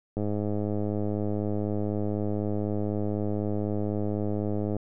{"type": "click train", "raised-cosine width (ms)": 2, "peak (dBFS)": -17, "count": 479, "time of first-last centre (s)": [0.17, 4.766], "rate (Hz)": 104, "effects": []}